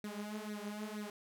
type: tone with flanger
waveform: sawtooth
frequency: 210 Hz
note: G#3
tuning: 19 cents sharp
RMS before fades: -43 dBFS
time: 0.04-1.1 s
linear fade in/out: 2 ms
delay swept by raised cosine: 0.49 to 6.19 ms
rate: 2.1 Hz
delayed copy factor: +0.85
effects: none